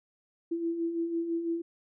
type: beating tone pair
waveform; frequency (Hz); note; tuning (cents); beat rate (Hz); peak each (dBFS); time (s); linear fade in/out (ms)
sine; 329.6 / 335.6; E4 / E4; 0 / +31; 6; -38 / -29; 0.51-1.62; 10
effects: none